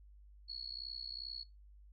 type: tone with amplitude modulation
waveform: sine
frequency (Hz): 4360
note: C#8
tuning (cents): -29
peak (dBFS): -38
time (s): 0.48-1.44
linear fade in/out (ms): 20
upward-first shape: sine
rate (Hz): 62.5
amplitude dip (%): 90
effects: noise-tail reverb RT60 0.2 s tail -18 dB re dry + added 50 Hz sine -56 dBFS peak until 1.92 s